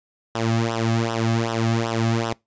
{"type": "tone with flanger", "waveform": "sawtooth", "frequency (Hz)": 114.3, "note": "A#2", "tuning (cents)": -34, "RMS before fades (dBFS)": -22, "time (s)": [0.35, 2.33], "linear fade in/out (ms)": 0, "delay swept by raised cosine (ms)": [0.44, 2.14], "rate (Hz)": 2.6, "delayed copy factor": -0.9, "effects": ["noise-tail reverb RT60 0.2 s tail -24 dB re dry", "resampled to 16000 Hz"]}